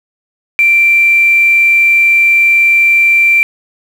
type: tone with quantisation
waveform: sine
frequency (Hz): 2353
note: D7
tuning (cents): +3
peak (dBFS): -5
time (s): 0.59-3.43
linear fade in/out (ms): 0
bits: 5
effects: none